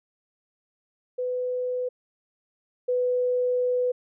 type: tone pair in turn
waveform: sine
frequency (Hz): 500 / 497.2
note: B4 / B4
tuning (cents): +21 / +12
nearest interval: unison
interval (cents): 9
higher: first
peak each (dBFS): -25 / -21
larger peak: second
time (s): 1.18-1.89 / 2.88-3.92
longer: second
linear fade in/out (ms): 10
effects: none